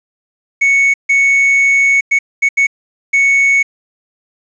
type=tone bursts at uneven times; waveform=triangle; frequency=2217 Hz; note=C#7; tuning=in tune; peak=-6 dBFS; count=6; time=0.61-0.94 / 1.09-2.01 / 2.11-2.19 / 2.42-2.49 / 2.57-2.67 / 3.13-3.63 s; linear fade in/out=10 ms; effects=resampled to 16000 Hz + 7-bit